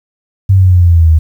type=exponential sweep; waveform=sine; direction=down; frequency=98 to 77.78 Hz; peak=-3 dBFS; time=0.49-1.19 s; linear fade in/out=10 ms; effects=7-bit

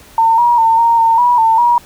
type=tone with pitch steps; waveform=sine; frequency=906 / 955 / 904 / 928 / 910 / 971 / 898 / 957 Hz; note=A#5 / A#5 / A5 / A#5 / A#5 / B5 / A5 / A#5; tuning=-50 / +42 / +47 / -8 / -42 / -30 / +35 / +45 cents; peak=-7 dBFS; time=0.18-1.78 s; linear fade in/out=2 ms; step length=200 ms; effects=pink hiss -41 dBFS RMS until 1.85 s

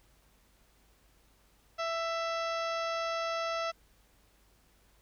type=harmonic tone with a mistuned harmonic; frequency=663 Hz; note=E5; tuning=10 cents sharp; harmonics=1 / 2 / 3 / 4 / 5 / 6 / 7 / 8 / 9; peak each=-34 / -35 / -43 / -44 / -47 / -49 / -50 / -47 / -52 dBFS; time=1.78-3.72 s; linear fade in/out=20 ms; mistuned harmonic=9; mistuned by=+48 cents; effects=added 50 Hz sine -67 dBFS peak until 5.01 s + pink hiss -67 dBFS RMS until 5.01 s

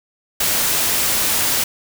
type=noise; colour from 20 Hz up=white; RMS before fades=-18 dBFS; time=0.4-1.64 s; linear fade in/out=5 ms; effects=none

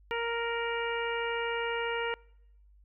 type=harmonic tone with a mistuned harmonic; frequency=466.2 Hz; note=A#4; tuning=in tune; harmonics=1 / 2 / 3 / 4 / 5 / 6; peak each=-33 / -36 / -38 / -39 / -40 / -41 dBFS; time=0.11-2.14 s; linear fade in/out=0 ms; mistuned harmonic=6; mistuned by=+19 cents; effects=noise-tail reverb RT60 0.9 s tail -26 dB re dry + added 50 Hz sine -56 dBFS peak until 2.84 s

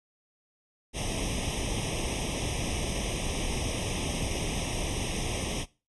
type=noise with comb filter; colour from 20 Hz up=pink; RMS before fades=-31 dBFS; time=0.93-5.66 s; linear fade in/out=50 ms; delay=0.34 ms; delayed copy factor=+1; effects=noise-tail reverb RT60 0.3 s tail -20 dB re dry + resampled to 24000 Hz

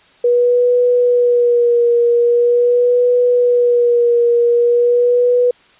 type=tone with vibrato; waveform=sine; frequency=482.5 Hz; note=B4; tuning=40 cents flat; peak=-9 dBFS; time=0.24-5.51 s; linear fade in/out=5 ms; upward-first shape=sine; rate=0.43 Hz; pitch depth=30 cents each way; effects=white hiss -49 dBFS RMS until 5.79 s + resampled to 8000 Hz

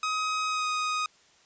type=tone with pitch glide; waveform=sawtooth; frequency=1263 to 1248.5 Hz; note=D#6 to D#6; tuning=+26 to +6 cents; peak=-23 dBFS; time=0.03-1.06 s; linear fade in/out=2 ms; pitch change=-20 cents; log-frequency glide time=0.5-0.67 s; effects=white hiss -60 dBFS RMS until 1.45 s + resampled to 16000 Hz

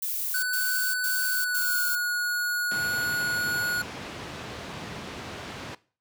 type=noise bursts; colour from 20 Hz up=violet; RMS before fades=-30 dBFS; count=4; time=0.02-1.954 s; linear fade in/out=5 ms; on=410 ms; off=98 ms
type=tone with pitch glide; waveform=square; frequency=1496 to 1450.1 Hz; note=F#6 to F#6; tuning=+19 to -35 cents; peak=-26 dBFS; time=0.34-3.82 s; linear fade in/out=5 ms; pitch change=-54 cents; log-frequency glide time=1.29-1.86 s
type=low-pass noise; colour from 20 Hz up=pink; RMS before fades=-37 dBFS; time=2.71-5.75 s; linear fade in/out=5 ms; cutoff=4400 Hz; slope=12 dB/octave
effects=noise-tail reverb RT60 0.4 s tail -20 dB re dry + high-pass 100 Hz 12 dB/octave

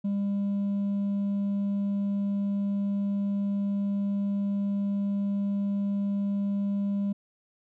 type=tone with hard clipping; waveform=triangle; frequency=200.4 Hz; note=G3; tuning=38 cents sharp; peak=-24 dBFS; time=0.04-7.13 s; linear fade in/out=10 ms; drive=1 dB; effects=none

